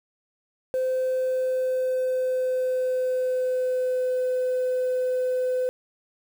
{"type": "tone with pitch glide", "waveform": "sine", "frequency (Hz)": [516, 506.8], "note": ["C5", "B4"], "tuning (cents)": [-24, 45], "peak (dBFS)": -20, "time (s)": [0.74, 5.69], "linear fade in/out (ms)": 0, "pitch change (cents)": -31, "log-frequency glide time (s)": [0.86, 4.17], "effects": ["tanh soft clip ceiling -20 dBFS", "8-bit"]}